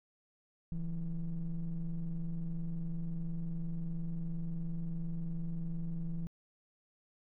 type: ring-modulated tone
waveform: triangle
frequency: 77.78 Hz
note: D#2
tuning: in tune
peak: -28 dBFS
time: 0.72-6.27 s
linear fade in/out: 0 ms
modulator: 89.2 Hz
effects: tanh soft clip ceiling -26 dBFS